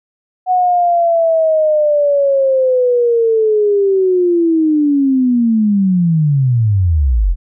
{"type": "linear sweep", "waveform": "sine", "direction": "down", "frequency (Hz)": [740, 38], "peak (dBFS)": -9, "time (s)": [0.46, 7.36], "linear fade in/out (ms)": 50, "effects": []}